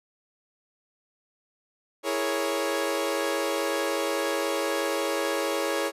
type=chord; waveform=sawtooth; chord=A# half-diminished seventh; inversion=second; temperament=equal; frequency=329.6 / 415.3 / 466.2 / 554.4 Hz; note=E4 / G#4 / A#4 / C#5; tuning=0 / 0 / 0 / 0 cents; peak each=-28 / -27 / -30 / -25 dBFS; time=2.03-5.92 s; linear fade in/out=50 ms; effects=resampled to 32000 Hz